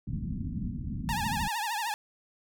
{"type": "low-pass noise", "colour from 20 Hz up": "white", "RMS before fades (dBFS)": -34, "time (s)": [0.07, 1.48], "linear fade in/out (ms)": 5, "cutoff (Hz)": 240, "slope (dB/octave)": 48}
{"type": "tone with vibrato", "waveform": "sawtooth", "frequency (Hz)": 880, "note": "A5", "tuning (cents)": 0, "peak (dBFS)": -26, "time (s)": [1.09, 1.94], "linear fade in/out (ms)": 0, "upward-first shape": "triangle", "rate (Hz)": 13, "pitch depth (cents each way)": 160}
{"effects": []}